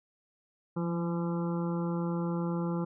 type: harmonic tone with a mistuned harmonic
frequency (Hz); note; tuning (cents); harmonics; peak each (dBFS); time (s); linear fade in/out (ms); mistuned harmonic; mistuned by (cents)
170; F3; -46; 1 / 2 / 3 / 5 / 6 / 7 / 8; -30 / -36 / -40 / -44 / -46 / -47 / -48; 0.76-2.85; 10; 1; +24
effects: none